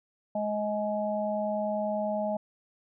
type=harmonic tone; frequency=210 Hz; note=G#3; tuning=19 cents sharp; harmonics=1 / 3 / 4; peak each=-33 / -29 / -35 dBFS; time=0.35-2.37 s; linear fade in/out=5 ms; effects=none